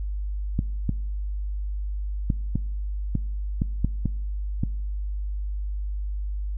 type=clicks; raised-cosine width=5 ms; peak=-10 dBFS; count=9; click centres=0.591 / 0.893 / 2.302 / 2.556 / 3.153 / 3.619 / 3.846 / 4.057 / 4.635 s; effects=noise-tail reverb RT60 0.8 s tail -23 dB re dry + added 50 Hz sine -26 dBFS peak until 6.57 s